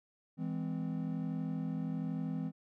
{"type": "chord", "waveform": "triangle", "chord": "E augmented", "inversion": "none", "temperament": "just", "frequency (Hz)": [164.81, 206, 257.5], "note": ["E3", "G#3", "B#3"], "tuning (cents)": [0, -14, -28], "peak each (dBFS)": [-35, -39, -37], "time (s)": [0.37, 2.52], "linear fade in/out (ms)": 50, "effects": []}